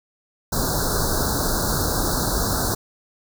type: band-stop noise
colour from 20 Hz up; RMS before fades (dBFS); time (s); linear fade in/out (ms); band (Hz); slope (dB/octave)
pink; -22; 0.52-2.75; 10; 1600 to 3900; 96
effects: none